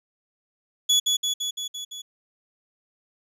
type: tone with echo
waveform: 30% pulse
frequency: 3400 Hz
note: G#7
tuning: 40 cents sharp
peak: -14 dBFS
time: 0.89-1 s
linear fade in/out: 10 ms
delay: 170 ms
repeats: 6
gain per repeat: -3 dB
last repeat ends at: 2.02 s
effects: resampled to 32000 Hz

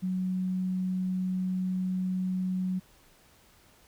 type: tone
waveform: sine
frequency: 185 Hz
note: F#3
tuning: in tune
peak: -27 dBFS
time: 0.02-2.8 s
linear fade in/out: 20 ms
effects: pink hiss -60 dBFS RMS until 3.87 s

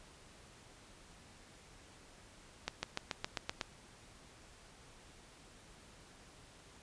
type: accelerating click train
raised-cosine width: 0.2 ms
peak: -18 dBFS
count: 8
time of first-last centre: 2.68-3.612 s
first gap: 150 ms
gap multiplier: 0.96
effects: pink hiss -59 dBFS RMS until 6.82 s + resampled to 22050 Hz

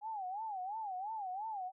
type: tone with vibrato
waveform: sine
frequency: 808 Hz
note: G#5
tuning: 48 cents flat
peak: -38 dBFS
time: 0.01-1.72 s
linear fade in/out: 50 ms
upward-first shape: sine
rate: 2.9 Hz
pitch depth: 180 cents each way
effects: none

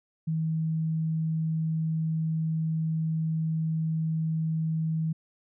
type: tone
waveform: sine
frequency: 160 Hz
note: D#3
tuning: 49 cents sharp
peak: -25 dBFS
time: 0.27-5.13 s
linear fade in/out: 10 ms
effects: none

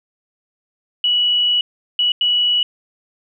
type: tone bursts at uneven times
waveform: sine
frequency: 2937 Hz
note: F#7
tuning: 13 cents flat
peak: -13 dBFS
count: 3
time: 1.04-1.61 / 1.99-2.12 / 2.21-2.63 s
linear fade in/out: 2 ms
effects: none

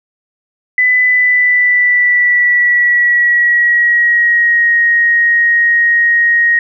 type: tone with pitch glide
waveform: sine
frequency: 2000 to 1876.9 Hz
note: B6 to A#6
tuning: +21 to +11 cents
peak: -7 dBFS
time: 0.78-6.59 s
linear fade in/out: 2 ms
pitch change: -110 cents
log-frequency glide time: 1.05-4.75 s
effects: none

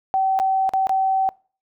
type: tone with dropouts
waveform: sine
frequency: 767 Hz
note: G5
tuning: 38 cents flat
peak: -16 dBFS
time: 0.14-1.29 s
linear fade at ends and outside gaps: 0 ms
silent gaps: 0.39-0.399 / 0.692-0.736 / 0.87-0.894 s
effects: noise-tail reverb RT60 0.4 s tail -25 dB re dry

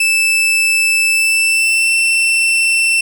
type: tone with pitch glide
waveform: 40% pulse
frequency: 2637 to 2686 Hz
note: E7 to E7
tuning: 0 to +32 cents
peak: -10 dBFS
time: 0-3.01 s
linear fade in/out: 5 ms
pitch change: +32 cents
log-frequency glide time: 1.1-1.95 s
effects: none

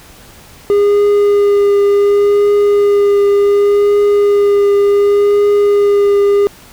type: tone with vibrato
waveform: triangle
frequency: 406.9 Hz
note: G#4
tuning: 35 cents flat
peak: -5 dBFS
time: 0.7-6.47 s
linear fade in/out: 0 ms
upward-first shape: triangle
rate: 0.68 Hz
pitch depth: 15 cents each way
effects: pink hiss -39 dBFS RMS until 6.72 s

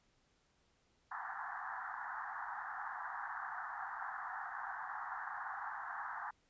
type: band-pass noise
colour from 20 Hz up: pink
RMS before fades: -44 dBFS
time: 1.11-6.31 s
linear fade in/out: 10 ms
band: 750 to 1800 Hz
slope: 96 dB/octave
effects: pink hiss -75 dBFS RMS until 6.49 s + resampled to 16000 Hz

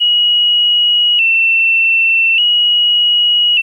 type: tone with vibrato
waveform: sine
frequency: 2794 Hz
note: F7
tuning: in tune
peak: -8 dBFS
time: 0-3.62 s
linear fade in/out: 20 ms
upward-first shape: square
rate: 0.42 Hz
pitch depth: 67 cents each way
effects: 8-bit

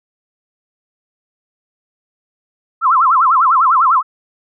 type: tone with vibrato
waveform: sine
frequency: 1174.7 Hz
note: D6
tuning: in tune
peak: -8 dBFS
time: 2.81-4.03 s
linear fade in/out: 50 ms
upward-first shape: sine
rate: 10 Hz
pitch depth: 270 cents each way
effects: none

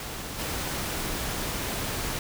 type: noise with level steps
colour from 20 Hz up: pink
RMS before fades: -36 / -31 dBFS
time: 0-2.19 s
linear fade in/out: 2 ms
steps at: 0.38 s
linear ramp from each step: 20 ms
effects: none

